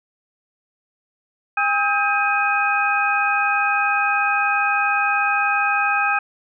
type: tone cluster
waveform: sine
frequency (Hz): 810 / 1277 / 1594 / 2504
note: G#5 / D#6 / G6 / D#7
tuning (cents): -43 / +45 / +28 / +10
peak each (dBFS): -22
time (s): 1.57-6.19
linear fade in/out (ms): 5
effects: none